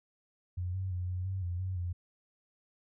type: tone with pitch steps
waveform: sine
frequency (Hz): 89.6 / 94.5 / 89.7 / 90.9 / 95.2 / 88 / 93.4 / 88.2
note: F2 / F#2 / F2 / F#2 / F#2 / F2 / F#2 / F2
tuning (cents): +45 / +37 / +47 / -30 / +50 / +14 / +17 / +18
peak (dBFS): -32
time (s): 0.57-1.93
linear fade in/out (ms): 10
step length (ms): 170
effects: none